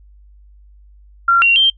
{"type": "tone with pitch steps", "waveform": "sine", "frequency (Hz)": [1376, 2752, 3154], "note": ["F6", "F7", "G7"], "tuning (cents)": [-26, -26, 10], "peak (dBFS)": -8, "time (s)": [1.28, 1.7], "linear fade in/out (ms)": 5, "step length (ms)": 140, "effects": ["noise-tail reverb RT60 0.1 s tail -23 dB re dry", "added 50 Hz sine -42 dBFS peak until 1.77 s"]}